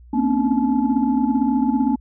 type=tone cluster; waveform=sine; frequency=229.4 / 258.1 / 273.5 / 291.4 / 861 Hz; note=A#3 / C4 / C#4 / D4 / A5; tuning=-28 / -23 / -23 / -13 / -38 cents; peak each=-21 / -20 / -21 / -25 / -26 dBFS; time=0.13-1.96 s; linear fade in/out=10 ms; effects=tanh soft clip ceiling -6 dBFS + added 60 Hz sine -42 dBFS peak until 2 s